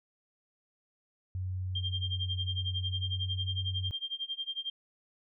sine tone with pitch glide, 92.5 to 93.95 Hz, F#2 to F#2, 0 to +27 cents, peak -32 dBFS, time 1.35-3.91 s, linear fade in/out 0 ms, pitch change +27 cents, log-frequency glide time 2.73-3.32 s
sine tone with tremolo, 3186 Hz, G7, 27 cents sharp, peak -31 dBFS, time 1.75-4.7 s, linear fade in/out 5 ms, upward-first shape sine, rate 11 Hz, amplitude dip 95%
effects none

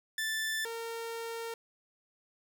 sawtooth tone pair in turn, 1761 / 459.3 Hz, A6 / A#4, +1 / -26 cents, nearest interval octave + major seventh, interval 2327 cents, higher first, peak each -28 / -33 dBFS, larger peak first, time 0.18-0.65 / 0.65-1.54 s, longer second, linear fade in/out 2 ms, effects none

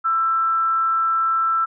sine tone with amplitude modulation, 1331 Hz, E6, 16 cents sharp, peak -15 dBFS, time 0.04-1.66 s, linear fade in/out 20 ms, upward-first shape sine, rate 274 Hz, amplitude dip 30%, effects none

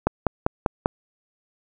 click train, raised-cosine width 1 ms, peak -4 dBFS, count 5, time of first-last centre 0.07-0.859 s, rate 5.07 Hz, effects none

